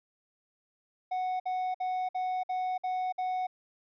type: tone bursts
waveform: triangle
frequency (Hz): 739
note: F#5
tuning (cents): -2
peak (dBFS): -27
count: 7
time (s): 1.11-3.47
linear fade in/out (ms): 10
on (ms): 290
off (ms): 55
effects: resampled to 11025 Hz